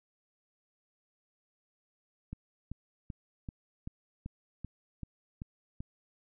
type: click train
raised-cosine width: 5 ms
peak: -27 dBFS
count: 10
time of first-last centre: 2.33-5.805 s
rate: 2.59 Hz
effects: none